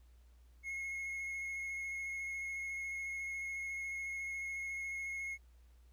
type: tone with vibrato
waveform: triangle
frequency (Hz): 2166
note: C#7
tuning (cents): -41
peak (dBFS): -37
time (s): 0.63-5.38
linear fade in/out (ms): 50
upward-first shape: square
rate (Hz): 14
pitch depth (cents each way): 10
effects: added 60 Hz sine -59 dBFS peak until 5.92 s + pink hiss -75 dBFS RMS until 5.92 s